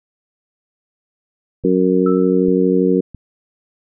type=clicks; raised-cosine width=5 ms; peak=-21 dBFS; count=3; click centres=1.639 / 2.484 / 3.147 s
type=harmonic tone; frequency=92.5 Hz; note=F#2; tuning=in tune; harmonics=2 / 3 / 4 / 5; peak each=-17 / -17 / -17 / -17 dBFS; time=1.64-3.01 s; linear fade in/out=10 ms
type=tone with exponential decay; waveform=sine; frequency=1318.5 Hz; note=E6; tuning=in tune; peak=-21 dBFS; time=2.06-2.46 s; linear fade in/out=5 ms; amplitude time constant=85 ms
effects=none